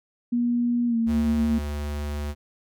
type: tone with pitch glide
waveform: sine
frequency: 240 to 228.6 Hz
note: B3 to A#3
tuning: -49 to -34 cents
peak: -20 dBFS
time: 0.32-1.59 s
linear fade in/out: 10 ms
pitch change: -85 cents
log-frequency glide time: 0.87-0.97 s
type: tone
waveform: square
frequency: 73.42 Hz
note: D2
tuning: in tune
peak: -28 dBFS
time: 1.06-2.35 s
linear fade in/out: 50 ms
effects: none